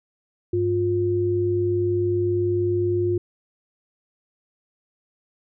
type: tone pair together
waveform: sine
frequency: 100.84 / 353.6 Hz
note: G2 / F4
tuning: +49 / +22 cents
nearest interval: octave + minor seventh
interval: 2173 cents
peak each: -25 / -20 dBFS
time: 0.53-3.18 s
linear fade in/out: 5 ms
effects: none